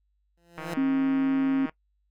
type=tone with exponential growth; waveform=15% pulse; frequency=171 Hz; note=F3; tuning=36 cents flat; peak=-23 dBFS; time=0.37-0.74 s; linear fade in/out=5 ms; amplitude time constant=79 ms
type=click train; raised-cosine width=0.5 ms; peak=-23 dBFS; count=176; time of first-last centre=0.58-1.695 s; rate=157 Hz
type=tone; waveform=sine; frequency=269.6 Hz; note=C#4; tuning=48 cents flat; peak=-21 dBFS; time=0.77-1.66 s; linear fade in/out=5 ms
effects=noise-tail reverb RT60 0.1 s tail -20 dB re dry + added 50 Hz sine -68 dBFS peak until 2.1 s